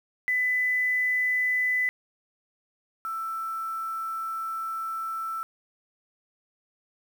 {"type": "tone pair in turn", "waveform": "sine", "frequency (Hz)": [2000, 1327.5], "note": ["B6", "E6"], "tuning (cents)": [21, 12], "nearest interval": "perfect fifth", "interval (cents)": 709, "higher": "first", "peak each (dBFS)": [-22, -29], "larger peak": "first", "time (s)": [[0.28, 1.89], [3.05, 5.43]], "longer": "second", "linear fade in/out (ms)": 0, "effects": ["8-bit"]}